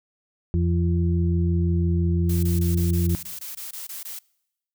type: harmonic tone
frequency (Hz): 85.9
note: F2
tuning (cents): -28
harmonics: 1 / 2 / 4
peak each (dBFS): -20 / -24 / -30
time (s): 0.54-3.15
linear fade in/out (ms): 0
type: noise bursts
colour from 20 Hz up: blue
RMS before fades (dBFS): -35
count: 12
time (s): 2.29-4.19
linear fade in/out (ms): 5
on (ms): 140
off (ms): 20
effects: noise-tail reverb RT60 0.9 s tail -25 dB re dry